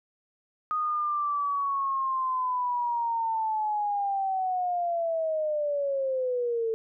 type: linear sweep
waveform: sine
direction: down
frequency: 1244.5 to 443.2 Hz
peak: -25 dBFS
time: 0.71-6.74 s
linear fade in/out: 0 ms
effects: none